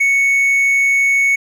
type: tone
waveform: triangle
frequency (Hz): 2217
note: C#7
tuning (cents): 0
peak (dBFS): -9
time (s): 0-1.36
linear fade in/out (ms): 10
effects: none